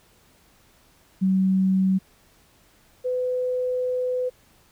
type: tone pair in turn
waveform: sine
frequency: 189.5 / 503 Hz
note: F#3 / B4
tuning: +42 / +32 cents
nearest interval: octave + perfect fourth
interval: 1690 cents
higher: second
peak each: -17 / -22 dBFS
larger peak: first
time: 1.21-1.99 / 3.04-4.3 s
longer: second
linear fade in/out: 20 ms
effects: pink hiss -58 dBFS RMS until 4.71 s